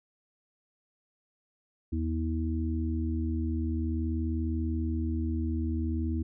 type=harmonic tone; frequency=80.5 Hz; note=E2; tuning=41 cents flat; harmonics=1 / 3 / 4; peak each=-29 / -34 / -35 dBFS; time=1.92-6.23 s; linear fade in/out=10 ms; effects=none